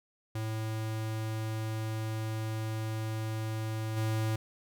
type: tone with level steps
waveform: square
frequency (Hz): 110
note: A2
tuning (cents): 0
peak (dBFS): -33 / -29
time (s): 0.35-4.36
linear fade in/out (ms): 5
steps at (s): 3.96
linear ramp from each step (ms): 20
effects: none